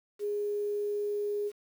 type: tone with quantisation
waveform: sine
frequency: 412.7 Hz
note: G#4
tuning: 11 cents flat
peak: -29 dBFS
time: 0.19-1.52 s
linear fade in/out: 50 ms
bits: 9
effects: none